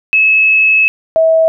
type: tone pair in turn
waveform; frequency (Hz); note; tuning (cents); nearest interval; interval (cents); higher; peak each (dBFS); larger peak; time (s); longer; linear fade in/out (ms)
sine; 2589 / 647.2; E7 / E5; -32 / -32; 2 octaves; 2400; first; -6; neither; 0.13-0.88 / 1.16-1.48; first; 0
effects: none